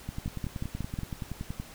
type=two click trains; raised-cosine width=5 ms; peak=-22 / -20 dBFS; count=17 / 5; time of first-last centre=0.09-1.599 / 0.26-0.989 s; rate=10.6 / 5.49 Hz; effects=pink hiss -49 dBFS RMS until 1.74 s